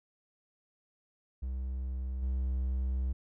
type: tone with level steps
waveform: triangle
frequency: 64.4 Hz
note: C2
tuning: 27 cents flat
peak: -31 / -27 dBFS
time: 1.42-3.13 s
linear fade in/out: 10 ms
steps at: 2.22 s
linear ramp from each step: 10 ms
effects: none